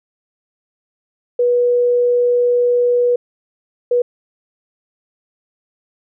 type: tone bursts at uneven times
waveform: sine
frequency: 486.8 Hz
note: B4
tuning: 25 cents flat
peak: -11 dBFS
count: 2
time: 1.39-3.16 / 3.91-4.02 s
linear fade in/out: 5 ms
effects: none